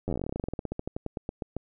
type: slowing click train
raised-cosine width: 2 ms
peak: -18 dBFS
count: 30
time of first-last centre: 0.08-1.566 s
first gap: 10 ms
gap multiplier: 1.1
effects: none